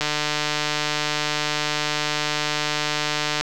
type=click train; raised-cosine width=0.2 ms; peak=-5 dBFS; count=511; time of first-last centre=0.01-3.41 s; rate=150 Hz; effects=none